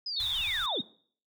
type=linear sweep; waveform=sine; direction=down; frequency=5090 to 162.8 Hz; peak=-32 dBFS; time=0.06-0.81 s; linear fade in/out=5 ms
type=tone with vibrato; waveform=sine; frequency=3600 Hz; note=A7; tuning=39 cents sharp; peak=-30 dBFS; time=0.16-0.82 s; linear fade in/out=10 ms; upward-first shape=triangle; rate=16 Hz; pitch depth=88 cents each way
type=band-stop noise; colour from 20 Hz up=pink; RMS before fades=-44 dBFS; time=0.2-0.66 s; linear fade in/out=0 ms; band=130 to 790 Hz; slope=48 dB/octave
effects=noise-tail reverb RT60 0.5 s tail -19 dB re dry